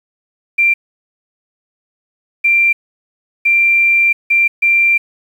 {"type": "tone bursts at uneven times", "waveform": "sine", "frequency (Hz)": 2366, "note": "D7", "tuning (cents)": 12, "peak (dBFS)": -8, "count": 5, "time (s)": [[0.58, 0.74], [2.44, 2.73], [3.45, 4.13], [4.3, 4.48], [4.62, 4.98]], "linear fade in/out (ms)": 10, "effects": ["7-bit"]}